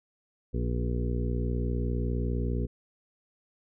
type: harmonic tone with a mistuned harmonic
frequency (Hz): 59.9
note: A#1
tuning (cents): +48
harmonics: 1 / 2 / 3 / 4 / 5 / 6 / 7 / 8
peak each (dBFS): -29 / -32 / -38 / -36 / -43 / -41 / -40 / -42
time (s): 0.53-2.67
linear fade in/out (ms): 20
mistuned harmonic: 6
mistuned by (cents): +24
effects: none